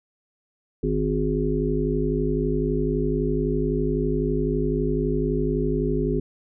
harmonic tone, 51.91 Hz, G#1, in tune, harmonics 1 / 3 / 5 / 7 / 8, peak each -27 / -27 / -27 / -27 / -27 dBFS, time 0.83-6.2 s, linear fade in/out 5 ms, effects none

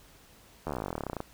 slowing click train, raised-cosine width 1 ms, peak -19 dBFS, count 25, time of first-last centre 0.67-1.204 s, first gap 12 ms, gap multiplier 1.05, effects pink hiss -57 dBFS RMS until 1.33 s

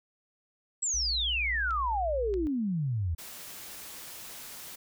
sine exponential sweep, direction down, 7902 to 77.4 Hz, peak -27 dBFS, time 0.82-3.15 s, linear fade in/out 10 ms
sine tone, 59.3 Hz, A#1, 30 cents sharp, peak -34 dBFS, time 0.94-2.47 s, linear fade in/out 0 ms
clicks, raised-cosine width 0.2 ms, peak -31 dBFS, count 3, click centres 1.708 / 2.34 / 3.505 s
white noise, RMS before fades -44 dBFS, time 3.18-4.76 s, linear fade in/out 10 ms
effects none

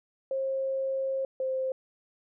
sine tone pair in turn, 535 / 523.7 Hz, C5 / C5, +38 / +1 cents, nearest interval unison, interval 37 cents, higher first, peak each -27 dBFS, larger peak neither, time 0.31-1.25 / 1.4-1.72 s, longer first, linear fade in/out 2 ms, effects none

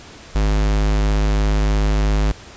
square tone, 51.5 Hz, G#1, 14 cents flat, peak -15 dBFS, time 0.35-2.32 s, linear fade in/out 5 ms, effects pink hiss -40 dBFS RMS until 2.56 s + resampled to 16000 Hz

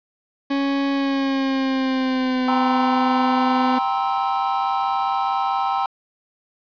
40% pulse tone with pitch glide, 277.2 to 254.2 Hz, C#4 to C4, 0 to -50 cents, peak -18 dBFS, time 0.5-3.79 s, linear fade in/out 10 ms, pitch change -150 cents, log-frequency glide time 0.92-2.48 s
triangle chord, C dominant seventh, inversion second, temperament just, 784.9 / 941.9 / 1046.5 / 1308.1 Hz, G5 / Bb5 / C6 / E6, +2 / +18 / 0 / -14 cents, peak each -20 / -24 / -24 / -25 dBFS, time 2.48-5.86 s, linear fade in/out 2 ms
effects resampled to 11025 Hz + 7-bit

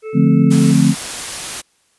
harmonic tone, 436.7 Hz, A4, 13 cents flat, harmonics 1 / 3 / 5 / 6, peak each -24 / -38 / -42 / -44 dBFS, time 0.02-0.75 s, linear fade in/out 50 ms
sine chord, D minor seventh, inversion none, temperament equal with one note detuned, 146.83 / 175.42 / 220 / 261.6 Hz, D3 / F3 / A3 / C4, 0 / +8 / 0 / 0 cents, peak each -14 dBFS, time 0.13-0.95 s, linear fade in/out 50 ms
white noise, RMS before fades -25 dBFS, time 0.5-1.62 s, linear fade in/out 20 ms
effects white hiss -59 dBFS RMS until 1.98 s + resampled to 24000 Hz

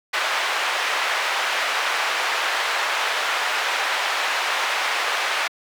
white band-pass noise, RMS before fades -23 dBFS, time 0.13-5.48 s, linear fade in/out 10 ms, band 660 to 2300 Hz, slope 12 dB/octave, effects high-pass 400 Hz 12 dB/octave

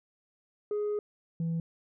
sine tone pair in turn, 416.9 / 165.45 Hz, G#4 / E3, +7 / +7 cents, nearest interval octave + major third, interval 1600 cents, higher first, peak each -26 dBFS, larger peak neither, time 0.71-0.99 / 1.4-1.6 s, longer first, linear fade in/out 2 ms, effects tanh soft clip ceiling -27 dBFS

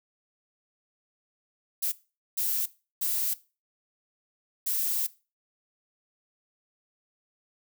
violet noise bursts at uneven times, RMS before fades -28 dBFS, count 4, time 1.82-1.92 / 2.37-2.66 / 3.01-3.34 / 4.66-5.07 s, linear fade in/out 10 ms, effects noise-tail reverb RT60 0.3 s tail -18 dB re dry

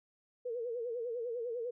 sine tone with vibrato, 473.8 Hz, A#4, 28 cents sharp, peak -35 dBFS, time 0.45-1.71 s, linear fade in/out 10 ms, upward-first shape sine, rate 10 Hz, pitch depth 94 cents each way, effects none

